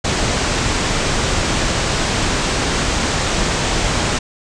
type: low-pass noise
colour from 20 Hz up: pink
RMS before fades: -18 dBFS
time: 0.04-4.19 s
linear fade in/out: 10 ms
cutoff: 8300 Hz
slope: 48 dB/octave
effects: resampled to 22050 Hz